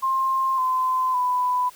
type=tone with pitch steps; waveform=sine; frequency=1059 / 1027.1 / 996.1 Hz; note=C6 / C6 / B5; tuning=+21 / -32 / +15 cents; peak=-19 dBFS; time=0.02-1.7 s; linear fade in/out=20 ms; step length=560 ms; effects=white hiss -49 dBFS RMS until 1.75 s